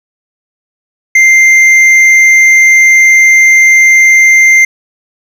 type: tone with hard clipping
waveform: sine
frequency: 2093 Hz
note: C7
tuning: in tune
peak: -3 dBFS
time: 1.15-4.65 s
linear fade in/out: 5 ms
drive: 5 dB
effects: none